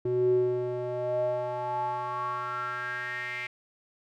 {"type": "tone with band-pass filter sweep", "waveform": "square", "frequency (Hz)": 123.47, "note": "B2", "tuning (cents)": 0, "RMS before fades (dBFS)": -30, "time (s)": [0.05, 3.47], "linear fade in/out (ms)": 5, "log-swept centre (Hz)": [320, 2200], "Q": 6.8, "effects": []}